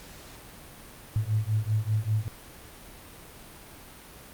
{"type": "beating tone pair", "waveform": "sine", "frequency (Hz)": [105.4, 110.5], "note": ["G#2", "A2"], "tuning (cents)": [26, 8], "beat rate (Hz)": 5.1, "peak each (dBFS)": -27, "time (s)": [1.16, 2.28], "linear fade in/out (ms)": 0, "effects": ["pink hiss -47 dBFS RMS until 4.33 s", "Opus 48 kbps"]}